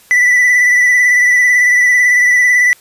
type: tone with vibrato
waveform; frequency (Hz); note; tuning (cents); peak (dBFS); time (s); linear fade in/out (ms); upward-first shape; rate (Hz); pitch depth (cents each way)
triangle; 1975.5; B6; 0; -5; 0.11-2.73; 0; sine; 18; 29
effects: white hiss -45 dBFS RMS until 2.8 s + resampled to 32000 Hz